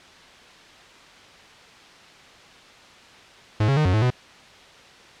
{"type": "tone with pitch steps", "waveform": "45% pulse", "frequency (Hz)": [106.9, 137.1, 153.1, 91.4, 108.1, 125.1], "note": ["A2", "C#3", "D#3", "F#2", "A2", "B2"], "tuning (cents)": [-49, -19, -28, -21, -30, 23], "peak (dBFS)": -17, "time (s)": [3.6, 4.104], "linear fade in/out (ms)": 5, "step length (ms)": 84, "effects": ["white hiss -47 dBFS RMS until 5.2 s", "low-pass 4000 Hz 12 dB/octave"]}